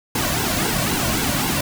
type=noise with flanger; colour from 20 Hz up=pink; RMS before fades=-21 dBFS; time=0.15-1.61 s; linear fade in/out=5 ms; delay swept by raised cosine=1.6 to 2.42 ms; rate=3.8 Hz; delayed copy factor=-0.75; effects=none